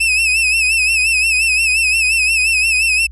40% pulse tone with vibrato, 2600 Hz, E7, 24 cents flat, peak -11 dBFS, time 0-3.07 s, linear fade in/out 10 ms, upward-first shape sine, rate 5.7 Hz, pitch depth 77 cents each way, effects added 60 Hz sine -31 dBFS peak until 3.11 s + resampled to 24000 Hz

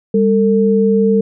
sine tone pair together, 200 / 449 Hz, G3 / A4, +35 / +35 cents, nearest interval octave + major second, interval 1400 cents, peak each -12 dBFS, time 0.14-1.21 s, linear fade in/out 5 ms, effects none

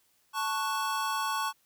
square chord, F# minor, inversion first, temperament equal, 880 / 1108.7 / 1480 Hz, A5 / C#6 / F#6, 0 / 0 / 0 cents, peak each -34 / -32 / -38 dBFS, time 0.33-1.53 s, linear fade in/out 50 ms, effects white hiss -69 dBFS RMS until 1.65 s

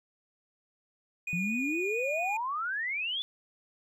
triangle tone with vibrato, 2453 Hz, D#7, 25 cents flat, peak -30 dBFS, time 1.27-2.37 s, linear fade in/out 5 ms, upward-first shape sine, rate 4.5 Hz, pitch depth 15 cents each way
sine exponential sweep, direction up, 165.2 to 3520 Hz, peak -30 dBFS, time 1.33-3.22 s, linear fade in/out 0 ms
effects none

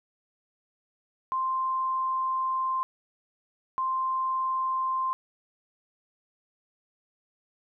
sine tone pair in turn, 1046.5 / 1046.5 Hz, C6 / C6, 0 / 0 cents, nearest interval unison, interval 0 cents, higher neither, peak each -25 dBFS, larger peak neither, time 1.32-2.83 / 3.78-5.13 s, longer first, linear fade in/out 0 ms, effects none

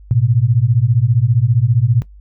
sine beating tone pair, 110 / 125 Hz, A2 / B2, 0 / +21 cents, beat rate 15 Hz, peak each -14 / -13 dBFS, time 0.11-2.02 s, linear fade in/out 0 ms, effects noise-tail reverb RT60 0.1 s tail -18 dB re dry + added 50 Hz sine -37 dBFS peak until 2.2 s

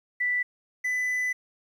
sine / triangle tone pair in turn, 1975.5 / 1998.5 Hz, B6 / B6, 0 / +20 cents, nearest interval unison, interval 20 cents, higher second, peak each -23 dBFS, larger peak neither, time 0.2-0.43 / 0.84-1.33 s, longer second, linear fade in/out 10 ms, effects 10-bit

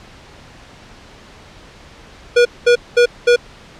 square tone bursts, 482.1 Hz, B4, 42 cents flat, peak -8 dBFS, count 4, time 2.36-3.362 s, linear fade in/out 10 ms, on 93 ms, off 210 ms, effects pink hiss -41 dBFS RMS until 3.79 s + low-pass 5000 Hz 12 dB/octave

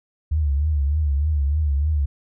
sine tone with vibrato, 73.42 Hz, D2, in tune, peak -17 dBFS, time 0.31-2.06 s, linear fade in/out 10 ms, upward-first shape triangle, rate 3.3 Hz, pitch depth 130 cents each way, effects none

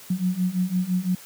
sine beating tone pair, 179.2 / 185.1 Hz, F3 / F#3, +45 / +1 cents, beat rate 5.9 Hz, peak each -25 / -23 dBFS, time 0.1-1.15 s, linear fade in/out 5 ms, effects white hiss -45 dBFS RMS until 1.25 s + high-pass 100 Hz 12 dB/octave

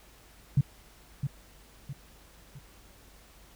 sine tone with echo, 138.9 Hz, C#3, 4 cents sharp, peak -18 dBFS, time 0.57-0.61 s, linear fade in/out 5 ms, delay 660 ms, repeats 3, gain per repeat -8 dB, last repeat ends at 2.59 s, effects added 50 Hz sine -57 dBFS peak until 3.55 s + pink hiss -57 dBFS RMS until 3.55 s

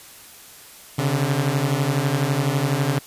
sawtooth beating tone pair, 133.3 / 145.3 Hz, C3 / D3, +33 / -18 cents, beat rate 12 Hz, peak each -18 / -18 dBFS, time 0.98-2.99 s, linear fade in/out 10 ms, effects white hiss -44 dBFS RMS until 3.06 s + resampled to 32000 Hz

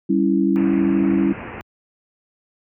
sine chord, C# diminished, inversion second, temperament equal, 196 / 277.2 / 329.6 Hz, G3 / C#4 / E4, 0 / 0 / 0 cents, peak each -19 dBFS, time 0.09-1.33 s, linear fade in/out 10 ms
pink low-pass noise, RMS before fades -32 dBFS, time 0.56-1.61 s, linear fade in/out 0 ms, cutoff 2700 Hz, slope 96 dB/octave
effects high-pass 80 Hz 12 dB/octave

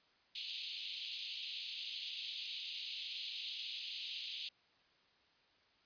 white band-pass noise, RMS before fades -45 dBFS, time 0.35-4.49 s, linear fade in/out 5 ms, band 2700 to 4400 Hz, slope 48 dB/octave, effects white hiss -71 dBFS RMS until 5.85 s + resampled to 11025 Hz

